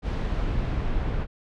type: noise with low-pass filter sweep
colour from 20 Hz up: brown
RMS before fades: -26 dBFS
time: 0.02-1.27 s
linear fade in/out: 50 ms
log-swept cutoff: 4200 to 2700 Hz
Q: 0.82
effects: none